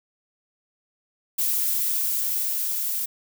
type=noise with level ramp; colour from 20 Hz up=violet; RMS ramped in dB=-23 to -27 dBFS; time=1.38-3.06 s; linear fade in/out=10 ms; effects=none